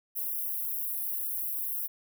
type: high-pass noise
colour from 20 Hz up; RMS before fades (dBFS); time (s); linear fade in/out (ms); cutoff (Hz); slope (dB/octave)
white; -33; 0.15-1.88; 20; 11000; 48
effects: none